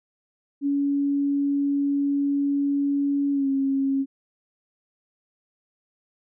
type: tone with pitch glide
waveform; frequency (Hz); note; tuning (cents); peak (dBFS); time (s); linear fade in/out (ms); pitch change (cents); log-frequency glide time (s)
sine; 282.2 to 272.1; C#4 to C#4; +31 to -32; -20; 0.61-4.06; 50; -63; 3.32-3.48
effects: none